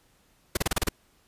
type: noise bursts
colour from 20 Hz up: pink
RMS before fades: -24 dBFS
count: 7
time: 0.55-0.889 s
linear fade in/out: 5 ms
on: 21 ms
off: 32 ms
effects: pink hiss -64 dBFS RMS until 1.27 s + resampled to 32000 Hz